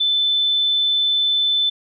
sine tone, 3520 Hz, A7, in tune, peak -15 dBFS, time 0-1.7 s, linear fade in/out 10 ms, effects none

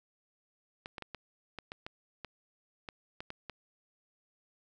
clicks, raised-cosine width 0.3 ms, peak -25 dBFS, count 12, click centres 0.859 / 0.982 / 1.023 / 1.147 / 1.587 / 1.719 / 1.865 / 2.247 / 2.888 / 3.205 / 3.304 / 3.497 s, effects none

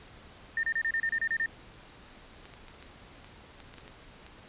sine tone bursts, 1813 Hz, A#6, 49 cents flat, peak -26 dBFS, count 10, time 0.57-1.46 s, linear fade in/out 2 ms, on 62 ms, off 30 ms
clicks, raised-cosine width 0.2 ms, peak -30 dBFS, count 10, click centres 2.455 / 2.538 / 2.683 / 2.826 / 3.245 / 3.603 / 3.74 / 3.783 / 3.879 / 4.265 s
effects pink hiss -52 dBFS RMS until 4.48 s + resampled to 8000 Hz

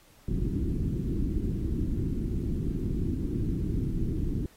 pink low-pass noise, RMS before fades -29 dBFS, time 0.28-4.46 s, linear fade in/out 2 ms, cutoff 360 Hz, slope 48 dB/octave, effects pink hiss -59 dBFS RMS until 4.56 s + AAC 48 kbps

